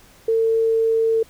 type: tone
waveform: sine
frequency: 450.4 Hz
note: A4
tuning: 40 cents sharp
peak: -15 dBFS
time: 0.28-1.23 s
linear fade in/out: 5 ms
effects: pink hiss -50 dBFS RMS until 1.29 s